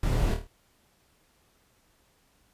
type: noise with echo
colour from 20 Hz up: brown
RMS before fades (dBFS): -26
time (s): 0.03-0.34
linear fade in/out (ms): 2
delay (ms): 26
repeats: 5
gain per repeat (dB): -5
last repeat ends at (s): 0.47
effects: pink hiss -66 dBFS RMS until 2.53 s + resampled to 32000 Hz